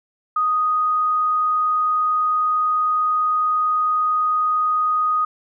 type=tone; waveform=sine; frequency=1244.5 Hz; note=D#6; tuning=in tune; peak=-16 dBFS; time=0.36-5.25 s; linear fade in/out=5 ms; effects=none